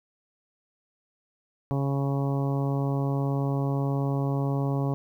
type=harmonic tone; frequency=138.59 Hz; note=C#3; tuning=in tune; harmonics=1 / 2 / 3 / 4 / 5 / 6 / 7 / 8; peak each=-25 / -31 / -35 / -37 / -39 / -41 / -42 / -43 dBFS; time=1.71-4.94 s; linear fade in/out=0 ms; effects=10-bit